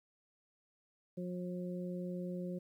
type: harmonic tone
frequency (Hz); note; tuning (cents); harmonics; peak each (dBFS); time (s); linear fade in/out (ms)
179.2; F3; +45; 1 / 2 / 3; -39 / -45 / -46; 1.17-2.59; 10
effects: 12-bit